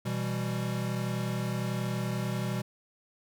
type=chord; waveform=square; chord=E minor; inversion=second; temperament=equal; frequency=123.47 / 164.81 / 196 Hz; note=B2 / E3 / G3; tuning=0 / 0 / 0 cents; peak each=-33 / -38 / -35 dBFS; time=0.05-2.62 s; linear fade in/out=10 ms; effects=none